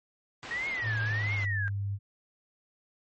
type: low-pass noise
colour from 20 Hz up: white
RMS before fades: -43 dBFS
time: 0.43-1.45 s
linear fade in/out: 0 ms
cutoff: 2600 Hz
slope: 12 dB/octave
type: tone with vibrato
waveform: sine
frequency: 1864.7 Hz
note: A#6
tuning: in tune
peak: -30 dBFS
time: 0.51-1.68 s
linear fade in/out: 0 ms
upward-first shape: triangle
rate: 1.5 Hz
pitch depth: 280 cents each way
type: tone with pitch glide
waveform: sine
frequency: 110.3 to 99.98 Hz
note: A2 to G2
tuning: +5 to +35 cents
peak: -29 dBFS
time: 0.82-1.99 s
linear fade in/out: 50 ms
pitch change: -170 cents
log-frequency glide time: 0.99-1.42 s
effects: MP3 32 kbps